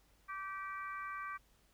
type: harmonic tone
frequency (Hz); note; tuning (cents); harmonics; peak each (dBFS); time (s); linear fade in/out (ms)
387.6; G4; -20; 3 / 4 / 5 / 6; -42 / -47 / -51 / -52; 0.28-1.38; 20
effects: added 50 Hz sine -70 dBFS peak until 1.73 s + pink hiss -71 dBFS RMS until 1.73 s